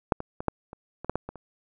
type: clicks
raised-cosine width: 1 ms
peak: -6 / -19 / -19 / -9 / -26 / -23 / -11 / -12 / -21 / -28 dBFS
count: 10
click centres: 0.122 / 0.204 / 0.405 / 0.483 / 0.731 / 1.046 / 1.096 / 1.156 / 1.29 / 1.357 s
effects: none